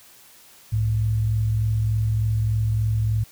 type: tone pair together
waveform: sine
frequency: 65.41 / 108.77 Hz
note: C2 / A2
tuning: 0 / -19 cents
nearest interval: major sixth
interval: 881 cents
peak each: -28 / -19 dBFS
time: 0.72-3.24 s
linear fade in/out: 10 ms
effects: white hiss -50 dBFS RMS until 3.31 s